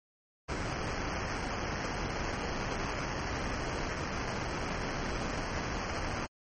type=noise with sample-and-hold; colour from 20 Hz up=pink; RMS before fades=-35 dBFS; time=0.48-6.27 s; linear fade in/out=20 ms; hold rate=3675 Hz; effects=MP3 32 kbps